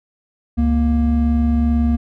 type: tone pair together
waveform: triangle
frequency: 70.8 / 234.6 Hz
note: C#2 / A#3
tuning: +37 / +11 cents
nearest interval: octave + major sixth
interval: 2074 cents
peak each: -14 dBFS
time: 0.57-1.97 s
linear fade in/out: 20 ms
effects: none